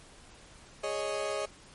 35% pulse chord, Ab suspended fourth, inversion none, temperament equal, 415.3 / 554.4 / 622.3 Hz, Ab4 / Db5 / Eb5, 0 / 0 / 0 cents, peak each -35 / -34 / -33 dBFS, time 0.83-1.46 s, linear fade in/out 10 ms, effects pink hiss -54 dBFS RMS until 1.74 s + MP3 48 kbps

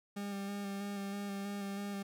40% pulse tone with vibrato, 200 Hz, G3, 35 cents sharp, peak -37 dBFS, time 0.16-2.03 s, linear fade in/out 10 ms, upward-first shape square, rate 3.1 Hz, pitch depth 17 cents each way, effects none

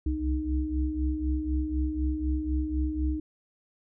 sine tone cluster, 64.6 / 68.6 / 308.6 Hz, C2 / C#2 / D#4, -21 / -17 / -14 cents, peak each -30 dBFS, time 0.06-3.2 s, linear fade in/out 5 ms, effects none

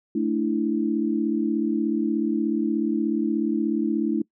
sine chord, A suspended fourth, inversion none, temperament just, 220 / 293.3 / 330 Hz, A3 / D4 / E4, 0 / -2 / +2 cents, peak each -25 dBFS, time 0.15-4.22 s, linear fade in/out 5 ms, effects noise-tail reverb RT60 0.1 s tail -23 dB re dry

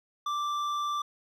sine tone with hard clipping, 1174.7 Hz, D6, in tune, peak -30 dBFS, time 0.26-1.02 s, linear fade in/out 5 ms, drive 8 dB, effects none

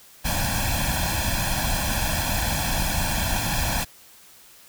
pink noise with comb filter, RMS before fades -24 dBFS, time 0.24-3.85 s, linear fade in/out 20 ms, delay 1.2 ms, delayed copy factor +1, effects white hiss -50 dBFS RMS until 4.68 s

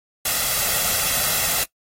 white noise with comb filter, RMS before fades -21 dBFS, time 0.25-1.64 s, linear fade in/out 5 ms, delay 1.5 ms, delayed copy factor +0.55, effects noise-tail reverb RT60 0.1 s tail -19 dB re dry + AAC 48 kbps

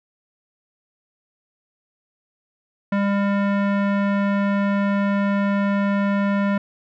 square tone with low-pass filter, 200.3 Hz, G3, 38 cents sharp, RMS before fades -20 dBFS, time 2.92-6.58 s, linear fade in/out 5 ms, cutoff 1800 Hz, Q 1.4, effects none

